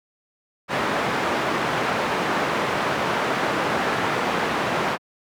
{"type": "low-pass noise", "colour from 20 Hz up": "white", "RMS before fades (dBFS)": -23, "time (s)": [0.68, 4.98], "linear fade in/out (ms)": 50, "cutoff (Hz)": 1400, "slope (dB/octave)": 12, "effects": ["high-pass 150 Hz 12 dB/octave"]}